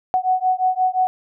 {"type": "beating tone pair", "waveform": "sine", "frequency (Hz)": [740, 745.7], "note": ["F#5", "F#5"], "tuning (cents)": [0, 13], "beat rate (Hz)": 5.7, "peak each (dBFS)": -19, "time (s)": [0.14, 1.07], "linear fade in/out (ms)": 0, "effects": []}